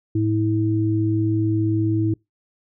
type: tone pair together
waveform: sine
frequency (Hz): 108.3 / 323.4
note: A2 / E4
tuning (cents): -27 / -33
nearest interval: octave + perfect fifth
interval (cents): 1894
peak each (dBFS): -20 / -20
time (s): 0.15-2.14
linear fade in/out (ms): 5
effects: noise-tail reverb RT60 0.2 s tail -26 dB re dry